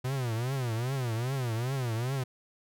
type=tone with vibrato; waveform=45% pulse; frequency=123.47 Hz; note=B2; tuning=in tune; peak=-29 dBFS; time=0.04-2.24 s; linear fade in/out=10 ms; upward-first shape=triangle; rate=2.5 Hz; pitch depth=220 cents each way; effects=none